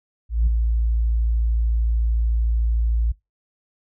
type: tone with ADSR envelope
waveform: sine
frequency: 56.7 Hz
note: A#1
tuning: 47 cents flat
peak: -11 dBFS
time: 0.29-3.12 s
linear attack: 180 ms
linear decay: 8 ms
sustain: -5 dB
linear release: 8 ms
effects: noise-tail reverb RT60 0.2 s tail -23 dB re dry + tanh soft clip ceiling -12 dBFS